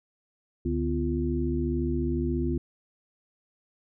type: tone cluster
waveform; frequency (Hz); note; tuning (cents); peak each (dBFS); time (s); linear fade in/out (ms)
sine; 71.9 / 148.8 / 250.7 / 344.9; D2 / D3 / B3 / F4; -36 / +23 / +26 / -22; -29 / -33 / -30 / -30; 0.65-2.58; 5
effects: none